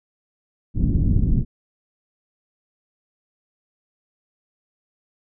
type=low-pass noise; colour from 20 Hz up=pink; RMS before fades=-18 dBFS; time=0.74-1.45 s; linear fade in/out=50 ms; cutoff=240 Hz; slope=24 dB/octave; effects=none